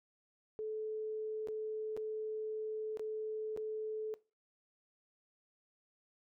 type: tone with dropouts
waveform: sine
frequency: 433.6 Hz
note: A4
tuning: 25 cents flat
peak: -37 dBFS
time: 0.59-4.14 s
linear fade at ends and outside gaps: 0 ms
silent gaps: 1.473-1.485 / 1.966-1.974 / 2.972-2.995 / 3.564-3.574 s
effects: noise-tail reverb RT60 0.3 s tail -20 dB re dry